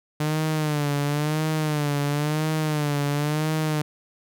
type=tone with vibrato; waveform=sawtooth; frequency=150 Hz; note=D3; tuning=37 cents sharp; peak=-18 dBFS; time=0.2-3.82 s; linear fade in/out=5 ms; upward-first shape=sine; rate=0.97 Hz; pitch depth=77 cents each way; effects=none